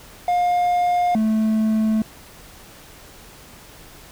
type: tone pair in turn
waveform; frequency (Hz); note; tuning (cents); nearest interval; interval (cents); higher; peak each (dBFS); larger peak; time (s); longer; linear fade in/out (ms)
triangle; 710 / 218.5; F5 / A3; +28 / -12; octave + minor sixth; 2040; first; -14; neither; 0.28-1.15 / 1.15-2.02; neither; 2
effects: pink hiss -44 dBFS RMS until 4.11 s